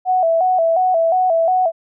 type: tone with vibrato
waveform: sine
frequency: 698.5 Hz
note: F5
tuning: in tune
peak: -12 dBFS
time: 0.05-1.72 s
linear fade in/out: 50 ms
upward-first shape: square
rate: 2.8 Hz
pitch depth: 100 cents each way
effects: none